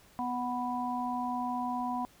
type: harmonic tone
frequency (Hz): 246.9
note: B3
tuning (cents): 0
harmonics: 1 / 3 / 4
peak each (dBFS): -35 / -35 / -35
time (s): 0.19-2.05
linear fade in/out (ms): 0
effects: pink hiss -60 dBFS RMS until 2.2 s